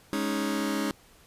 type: chord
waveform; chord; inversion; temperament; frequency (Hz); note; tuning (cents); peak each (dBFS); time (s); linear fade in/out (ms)
sawtooth; Ab suspended fourth; none; just; 207.7 / 276.9 / 311.5; Ab3 / Db4 / Eb4; 0 / -2 / +2; -27; 0.13-0.91; 0
effects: pink hiss -57 dBFS RMS until 1.26 s + resampled to 32000 Hz